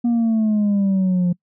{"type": "exponential sweep", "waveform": "sine", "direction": "down", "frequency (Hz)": [240, 174.61], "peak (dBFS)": -12, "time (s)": [0.04, 1.33], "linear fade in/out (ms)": 10, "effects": ["noise-tail reverb RT60 0.1 s tail -26 dB re dry", "tanh soft clip ceiling -14 dBFS"]}